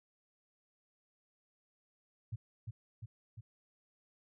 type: tone with echo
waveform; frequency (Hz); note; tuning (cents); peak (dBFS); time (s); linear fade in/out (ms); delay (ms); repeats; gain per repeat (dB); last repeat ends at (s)
sine; 111.5; A2; +23; -36; 2.32-2.36; 10; 350; 3; -3; 3.41
effects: none